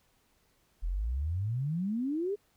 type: exponential sweep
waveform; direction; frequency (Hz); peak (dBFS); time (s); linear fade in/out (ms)
sine; up; 39.21 to 424.2; -29; 0.82-2.36; 20
effects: pink hiss -70 dBFS RMS until 2.56 s